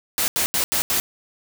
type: noise bursts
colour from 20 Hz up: white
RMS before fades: -21 dBFS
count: 5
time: 0.18-1 s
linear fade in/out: 0 ms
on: 100 ms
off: 80 ms
effects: none